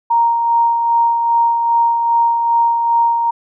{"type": "tone with tremolo", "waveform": "sine", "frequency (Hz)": 932.3, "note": "A#5", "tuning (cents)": 0, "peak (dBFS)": -9, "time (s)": [0.1, 3.31], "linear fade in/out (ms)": 10, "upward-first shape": "sine", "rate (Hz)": 2.5, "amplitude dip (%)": 40, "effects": []}